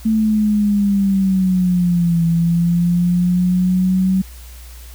sine linear two-way sweep, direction down then up, 221.7 to 166.5 to 189.4 Hz, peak -12 dBFS, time 0.05-4.22 s, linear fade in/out 10 ms, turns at 2.25 s, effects added 60 Hz sine -34 dBFS peak until 4.94 s + white hiss -43 dBFS RMS until 4.94 s

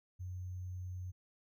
sine tone with sample-and-hold, 91 Hz, F#2, 28 cents flat, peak -40 dBFS, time 0.19-1.12 s, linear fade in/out 20 ms, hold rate 6300 Hz, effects none

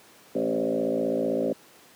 sine tone with frequency modulation, 392 Hz, G4, in tune, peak -22 dBFS, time 0.35-1.53 s, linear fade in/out 5 ms, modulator 55.7 Hz, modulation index 3.7, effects pink hiss -53 dBFS RMS until 1.95 s + high-pass 200 Hz 12 dB/octave

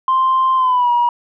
sine tone with pitch glide, 1046.5 to 959.6 Hz, C6 to A#5, 0 to +50 cents, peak -10 dBFS, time 0.08-1.09 s, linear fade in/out 2 ms, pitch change -150 cents, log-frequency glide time 0.56-0.91 s, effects tanh soft clip ceiling -8 dBFS

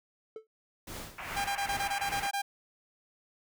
triangle tone with exponential decay, 439.3 Hz, A4, 3 cents flat, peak -34 dBFS, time 0.36-0.47 s, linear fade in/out 2 ms, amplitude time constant 22 ms
pink noise with tremolo, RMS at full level -41 dBFS, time 0.87-2.27 s, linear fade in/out 5 ms, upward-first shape sine, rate 2.5 Hz, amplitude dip 80%
white band-pass noise, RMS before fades -41 dBFS, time 1.18-2.3 s, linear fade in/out 5 ms, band 610 to 2600 Hz, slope 48 dB/octave
sawtooth tone bursts, 800 Hz, G5, 35 cents sharp, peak -26 dBFS, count 10, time 1.36-2.42 s, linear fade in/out 10 ms, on 88 ms, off 20 ms
effects none

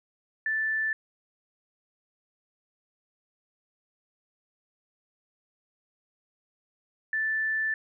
sine tone pair in turn, 1760 / 1760 Hz, A6 / A6, 0 / 0 cents, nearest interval unison, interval 0 cents, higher neither, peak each -25 dBFS, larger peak neither, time 0.46-0.93 / 7.13-7.74 s, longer second, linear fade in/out 2 ms, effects none

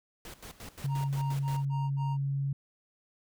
pink noise with tremolo, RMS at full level -45 dBFS, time 0.25-1.65 s, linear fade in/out 2 ms, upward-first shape square, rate 5.7 Hz, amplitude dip 80%
sine tone, 138.59 Hz, C#3, in tune, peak -28 dBFS, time 0.84-2.53 s, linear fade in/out 5 ms
triangle tone bursts, 932.3 Hz, A#5, in tune, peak -35 dBFS, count 5, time 0.88-2.174 s, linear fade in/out 50 ms, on 210 ms, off 61 ms
effects none

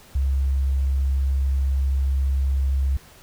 sine tone, 67.6 Hz, C#2, 43 cents flat, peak -18 dBFS, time 0.15-2.97 s, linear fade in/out 5 ms, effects pink hiss -49 dBFS RMS until 3.22 s

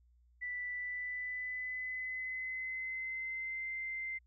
sine tone with pitch glide, 1975.5 to 2081 Hz, B6 to C7, 0 to -10 cents, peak -37 dBFS, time 0.41-4.19 s, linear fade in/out 20 ms, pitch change +90 cents, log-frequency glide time 0.73-3.7 s, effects added 60 Hz sine -64 dBFS peak until 4.26 s

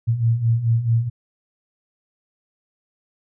sine beating tone pair, 112.5 / 117.1 Hz, A2 / A#2, +39 / +8 cents, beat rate 4.6 Hz, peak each -22 / -17 dBFS, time 0.07-1.1 s, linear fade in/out 20 ms, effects none

